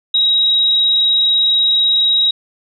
sine tone, 3819 Hz, A#7, 41 cents sharp, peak -10 dBFS, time 0.14-2.31 s, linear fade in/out 5 ms, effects none

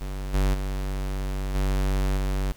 square tone with level steps, 48 Hz, G1, 36 cents flat, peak -30 / -20 / -27 / -22 / -24 dBFS, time 0.01-2.52 s, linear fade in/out 0 ms, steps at 0.33 / 0.53 / 1.54 / 2.16 s, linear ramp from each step 20 ms, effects pink hiss -53 dBFS RMS until 2.56 s

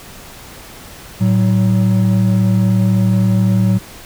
triangle tone pair together, 111.5 / 187.77 Hz, A2 / F#3, +23 / +26 cents, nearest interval major sixth, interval 903 cents, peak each -11 dBFS, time 1.2-3.79 s, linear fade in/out 20 ms, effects pink hiss -36 dBFS RMS until 4.05 s

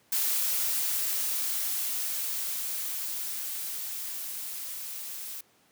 blue noise with level ramp, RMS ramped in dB -27 to -39 dBFS, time 0.12-5.41 s, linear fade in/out 5 ms, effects pink hiss -64 dBFS RMS until 5.71 s + high-pass 150 Hz 12 dB/octave

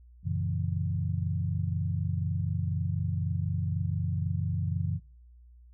sine chord, F# dominant seventh, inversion none, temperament equal, 92.5 / 116.54 / 138.59 / 164.81 Hz, F#2 / A#2 / C#3 / E3, 0 / 0 / 0 / 0 cents, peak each -30 / -36 / -34 / -34 dBFS, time 0.23-5 s, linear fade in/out 50 ms, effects noise-tail reverb RT60 0.5 s tail -23 dB re dry + added 60 Hz sine -51 dBFS peak until 5.73 s

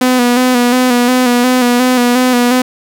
sawtooth tone with vibrato, 248.1 Hz, B3, 8 cents sharp, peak -4 dBFS, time 0.01-2.62 s, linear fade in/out 5 ms, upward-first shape square, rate 2.8 Hz, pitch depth 36 cents each way, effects none

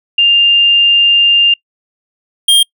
sine / square tone pair in turn, 2800 / 3213 Hz, F7 / G7, +4 / +42 cents, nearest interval major second, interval 238 cents, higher second, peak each -5 dBFS, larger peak neither, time 0.18-1.54 / 2.48-2.63 s, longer first, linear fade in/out 5 ms, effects noise-tail reverb RT60 0.1 s tail -26 dB re dry

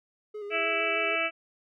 triangle tone with vibrato, 415.3 Hz, G#4, in tune, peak -33 dBFS, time 0.34-1.16 s, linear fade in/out 10 ms, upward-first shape square, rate 6.5 Hz, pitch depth 33 cents each way
harmonic tone, 329.5 Hz, E4, 1 cent flat, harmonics 1 / 2 / 4 / 5 / 6 / 7 / 8 / 9, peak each -41 / -32 / -33 / -39 / -39 / -30 / -31 / -38 dBFS, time 0.5-1.31 s, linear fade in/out 50 ms
effects none

